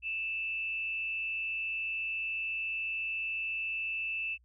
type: tone with frequency modulation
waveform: sine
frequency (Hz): 2646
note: E7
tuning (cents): +6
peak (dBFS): -32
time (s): 0.02-4.38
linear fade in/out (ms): 50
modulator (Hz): 188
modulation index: 0.32
effects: added 60 Hz sine -62 dBFS peak until 4.44 s